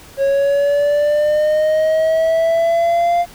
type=linear sweep; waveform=triangle; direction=up; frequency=546 to 698.5 Hz; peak=-10 dBFS; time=0.17-3.26 s; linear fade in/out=50 ms; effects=pink hiss -41 dBFS RMS until 3.34 s